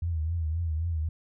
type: tone with vibrato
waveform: sine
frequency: 81.5 Hz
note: E2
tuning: 19 cents flat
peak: -26 dBFS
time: 0.02-1.09 s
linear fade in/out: 5 ms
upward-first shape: triangle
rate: 3.8 Hz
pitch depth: 110 cents each way
effects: none